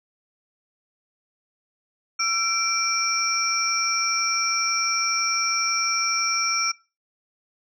sine tone cluster, 1347 / 2338 / 5440 / 5650 Hz, E6 / D7 / F8 / F8, +37 / -8 / -46 / +19 cents, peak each -26 dBFS, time 2.19-6.72 s, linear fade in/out 10 ms, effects noise-tail reverb RT60 0.3 s tail -22 dB re dry + tanh soft clip ceiling -11 dBFS

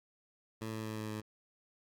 15% pulse tone with pitch steps, 110.6 / 109.84 / 109.08 / 108.32 / 107.58 Hz, A2 / A2 / A2 / A2 / A2, +9 / -3 / -15 / -27 / -39 cents, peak -32 dBFS, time 0.61-1.21 s, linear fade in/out 10 ms, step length 120 ms, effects Opus 48 kbps

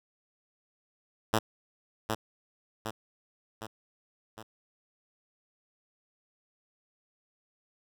5% pulse tone with echo, 110 Hz, A2, in tune, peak -12 dBFS, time 1.33-1.39 s, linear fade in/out 10 ms, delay 760 ms, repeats 4, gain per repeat -5 dB, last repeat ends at 4.43 s, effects none

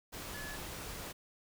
sine tone in noise, 1710 Hz, A6, 50 cents flat, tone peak -45 dBFS, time 0.33-0.57 s, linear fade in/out 20 ms, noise pink, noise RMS -44 dBFS, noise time 0.12-1.13 s, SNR -4 dB, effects none

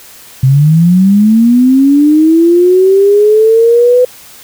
sine linear sweep, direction up, 127.8 to 503 Hz, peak -3 dBFS, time 0.43-4.05 s, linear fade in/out 5 ms, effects white hiss -35 dBFS RMS until 4.43 s

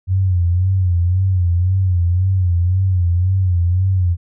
sine tone with vibrato, 90.8 Hz, F#2, 32 cents flat, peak -12 dBFS, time 0.07-4.17 s, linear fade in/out 50 ms, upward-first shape sine, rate 1.9 Hz, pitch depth 90 cents each way, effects none

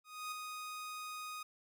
sawtooth tone with ADSR envelope, 1244.5 Hz, D#6, in tune, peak -35 dBFS, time 0.04-1.43 s, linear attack 280 ms, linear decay 4 ms, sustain -4 dB, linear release 6 ms, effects none

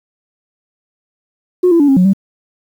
sine tone with pitch steps, 361.7 / 336.9 / 287.2 / 270.6 / 182.5 / 194 Hz, F#4 / E4 / D4 / C#4 / F#3 / G3, -39 / +38 / -39 / -42 / -24 / -18 cents, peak -5 dBFS, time 1.63-2.134 s, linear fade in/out 10 ms, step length 84 ms, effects tanh soft clip ceiling -3 dBFS + 7-bit

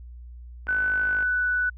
click train, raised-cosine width 0.5 ms, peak -24 dBFS, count 30, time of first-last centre 0.67-1.226 s, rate 52.2 Hz
sine tone with pitch glide, 1500 to 1486.2 Hz, F#6 to F#6, +23 to +7 cents, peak -21 dBFS, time 0.68-1.7 s, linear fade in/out 10 ms, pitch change -16 cents, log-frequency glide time 0.96-1.45 s
effects added 60 Hz sine -39 dBFS peak until 1.77 s

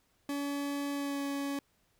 40% pulse tone with pitch glide, 283.7 to 280.3 Hz, C#4 to C#4, +40 to +19 cents, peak -32 dBFS, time 0.29-1.59 s, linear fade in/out 2 ms, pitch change -21 cents, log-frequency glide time 0.92-1.21 s, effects pink hiss -72 dBFS RMS until 1.99 s

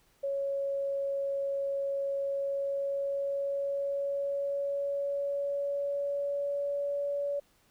sine tone with pitch glide, 554.4 to 569.3 Hz, C#5 to C#5, 0 to +46 cents, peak -29 dBFS, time 0.23-7.4 s, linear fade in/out 10 ms, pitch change +46 cents, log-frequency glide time 2.18-7.03 s, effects pink hiss -67 dBFS RMS until 7.7 s

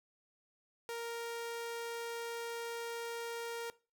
sawtooth tone, 466.2 Hz, A#4, in tune, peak -35 dBFS, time 0.89-3.7 s, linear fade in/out 0 ms, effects noise-tail reverb RT60 0.3 s tail -19 dB re dry

